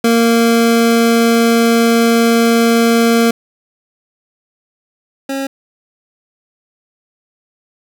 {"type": "tone pair in turn", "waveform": "25% pulse", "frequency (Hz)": [231.3, 271.7], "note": ["A#3", "C#4"], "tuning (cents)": [-13, -35], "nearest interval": "minor third", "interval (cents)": 278, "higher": "second", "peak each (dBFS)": [-5, -14], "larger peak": "first", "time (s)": [[0.04, 3.31], [5.29, 5.47]], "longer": "first", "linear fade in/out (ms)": 5, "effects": []}